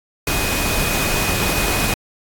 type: tone in noise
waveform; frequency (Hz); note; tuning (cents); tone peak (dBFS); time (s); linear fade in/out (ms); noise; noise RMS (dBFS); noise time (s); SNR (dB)
sine; 2496; D#7; +5; -26; 0.27-1.94; 2; pink; -20; 0.27-1.94; -9
effects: AAC 64 kbps